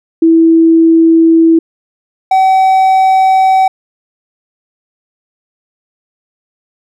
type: tone pair in turn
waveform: sine / triangle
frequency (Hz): 327.7 / 761.2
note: E4 / F#5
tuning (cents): -10 / +49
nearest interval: octave + minor third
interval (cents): 1459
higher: second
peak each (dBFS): -3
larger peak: neither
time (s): 0.22-1.59 / 2.31-3.68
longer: neither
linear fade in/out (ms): 5
effects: none